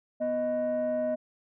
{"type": "tone pair together", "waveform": "sine", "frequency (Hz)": [246.7, 622.3], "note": ["B3", "D#5"], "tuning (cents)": [-2, 0], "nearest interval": "octave + major third", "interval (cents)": 1602, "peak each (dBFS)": [-31, -25], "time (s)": [0.2, 1.16], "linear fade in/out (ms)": 20, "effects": ["tanh soft clip ceiling -23 dBFS"]}